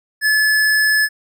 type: tone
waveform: square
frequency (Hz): 1722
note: A6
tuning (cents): -38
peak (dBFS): -13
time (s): 0.21-1.09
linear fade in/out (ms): 50
effects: none